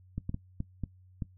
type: clicks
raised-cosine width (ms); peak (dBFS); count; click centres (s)
5; -21; 6; 0.18 / 0.294 / 0.344 / 0.604 / 0.837 / 1.222
effects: noise-tail reverb RT60 0.1 s tail -18 dB re dry + added 92 Hz sine -55 dBFS peak until 1.37 s